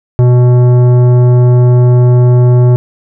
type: tone with tanh clipping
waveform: sine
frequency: 123.47 Hz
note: B2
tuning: in tune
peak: -5 dBFS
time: 0.19-2.76 s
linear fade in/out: 0 ms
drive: 13 dB
effects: none